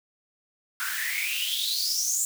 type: noise with high-pass filter sweep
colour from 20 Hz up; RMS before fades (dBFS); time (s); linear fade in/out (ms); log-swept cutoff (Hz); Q
white; -28; 0.8-2.25; 0; 1400 to 7500; 9.5
effects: none